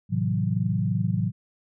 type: chord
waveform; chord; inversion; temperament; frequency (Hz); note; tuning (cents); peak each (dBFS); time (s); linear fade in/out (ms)
sine; F# half-diminished seventh; first; equal with one note detuned; 110 / 130.81 / 162.17 / 185; A2 / C3 / E3 / F#3; 0 / 0 / -28 / 0; -26 / -29 / -28 / -27; 0.09-1.32; 50
effects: none